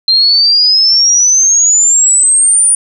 sine exponential sweep, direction up, 4132 to 9530 Hz, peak -5 dBFS, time 0.08-2.75 s, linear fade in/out 2 ms, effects none

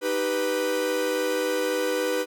45% pulse chord, Eb augmented, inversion none, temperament equal with one note detuned, 311.1 / 390.4 / 493.9 Hz, Eb4 / G4 / B4, 0 / -7 / 0 cents, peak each -31 / -30 / -25 dBFS, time 0.01-2.26 s, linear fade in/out 50 ms, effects none

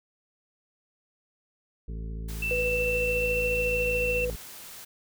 harmonic tone, 55.1 Hz, A1, 3 cents sharp, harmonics 1 / 2 / 3 / 4 / 5 / 7 / 8, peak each -33 / -44 / -42 / -49 / -52 / -53 / -52 dBFS, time 1.88-4.36 s, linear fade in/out 5 ms
white noise, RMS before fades -44 dBFS, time 2.28-4.85 s, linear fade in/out 10 ms
sine tone with pitch glide, 2666 to 2689 Hz, E7 to E7, +19 to +34 cents, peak -27 dBFS, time 2.42-4.25 s, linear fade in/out 5 ms, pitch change +15 cents, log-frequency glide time 2.77-3.42 s
sine tone with tremolo, 493.9 Hz, B4, in tune, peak -25 dBFS, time 2.51-4.3 s, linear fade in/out 0 ms, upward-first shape triangle, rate 14 Hz, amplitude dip 35%
effects none

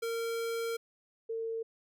square / sine tone pair in turn, 460 / 452.6 Hz, A#4 / A4, -23 / +49 cents, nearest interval unison, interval 28 cents, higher first, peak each -33 / -33 dBFS, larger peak neither, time 0.02-0.77 / 1.29-1.63 s, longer first, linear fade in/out 10 ms, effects none

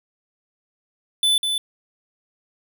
square tone with echo, 3500 Hz, A7, 10 cents flat, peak -16 dBFS, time 1.23-1.38 s, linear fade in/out 2 ms, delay 200 ms, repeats 1, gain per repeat -5 dB, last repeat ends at 1.58 s, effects none

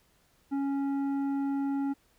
sine tone with tanh clipping, 277.2 Hz, C#4, in tune, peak -29 dBFS, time 0.51-1.94 s, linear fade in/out 20 ms, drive 9 dB, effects pink hiss -67 dBFS RMS until 2.18 s

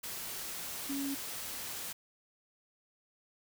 sine tone in noise, 277.2 Hz, C#4, in tune, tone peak -34 dBFS, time 0.89-1.15 s, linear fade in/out 10 ms, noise white, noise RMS -41 dBFS, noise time 0.03-1.93 s, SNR +4 dB, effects none

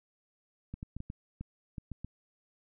clicks, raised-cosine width 5 ms, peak -27 dBFS, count 9, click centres 0.74 / 0.829 / 0.966 / 1.004 / 1.101 / 1.41 / 1.782 / 1.917 / 2.046 s, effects none

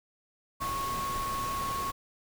sine tone in noise, 1100 Hz, C#6, 14 cents flat, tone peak -31 dBFS, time 0.6-1.92 s, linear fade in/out 20 ms, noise pink, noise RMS -38 dBFS, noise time 0.6-1.92 s, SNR +4 dB, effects none

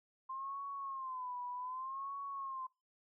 sine tone with vibrato, 1047 Hz, C6, 1 cent sharp, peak -40 dBFS, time 0.29-2.67 s, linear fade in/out 10 ms, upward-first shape sine, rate 0.65 Hz, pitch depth 110 cents each way, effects noise-tail reverb RT60 0.3 s tail -24 dB re dry

